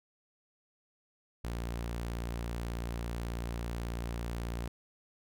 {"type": "tone", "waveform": "sawtooth", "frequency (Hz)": 58.27, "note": "A#1", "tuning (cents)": 0, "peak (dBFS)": -31, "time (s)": [1.44, 4.68], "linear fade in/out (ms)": 5, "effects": []}